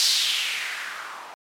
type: noise with low-pass filter sweep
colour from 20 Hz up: violet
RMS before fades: -26 dBFS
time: 0-1.34 s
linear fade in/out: 0 ms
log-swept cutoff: 4800 to 890 Hz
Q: 2.7
effects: MP3 96 kbps

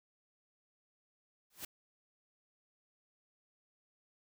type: noise with exponential growth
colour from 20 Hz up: white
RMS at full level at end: -39 dBFS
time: 1.5-1.65 s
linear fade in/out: 5 ms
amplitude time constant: 32 ms
effects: none

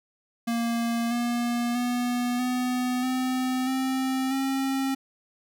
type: tone with pitch steps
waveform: square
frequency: 233.1 / 238.7 / 244.4 / 250.3 / 256.3 / 262.4 / 268.7 Hz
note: A#3 / A#3 / B3 / B3 / C4 / C4 / C4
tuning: 0 / +41 / -18 / +23 / -36 / +5 / +46 cents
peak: -25 dBFS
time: 0.47-4.95 s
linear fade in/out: 10 ms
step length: 640 ms
effects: none

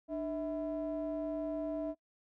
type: ring-modulated tone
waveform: triangle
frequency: 174.61 Hz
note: F3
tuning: in tune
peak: -29 dBFS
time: 0.08-1.95 s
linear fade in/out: 50 ms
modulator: 473 Hz
effects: noise-tail reverb RT60 0.1 s tail -24 dB re dry

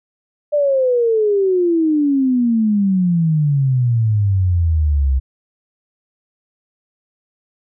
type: exponential sweep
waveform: sine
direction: down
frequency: 599 to 64.3 Hz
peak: -12 dBFS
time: 0.52-5.2 s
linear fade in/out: 20 ms
effects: none

